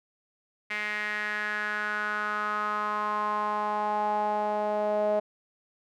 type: tone with band-pass filter sweep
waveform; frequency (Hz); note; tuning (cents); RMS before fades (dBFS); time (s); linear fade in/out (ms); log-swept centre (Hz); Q
sawtooth; 210.1; G#3; +20; -29; 0.7-5.2; 10; 2100 to 630; 5.2
effects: none